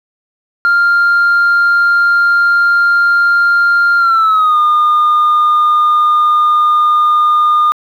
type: tone with pitch glide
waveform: sine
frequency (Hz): 1396.9 to 1216.1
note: F6 to D#6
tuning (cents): 0 to -40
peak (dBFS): -5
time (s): 0.65-7.72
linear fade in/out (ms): 0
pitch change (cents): -240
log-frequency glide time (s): 3.98-4.58
effects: tanh soft clip ceiling -5 dBFS + 7-bit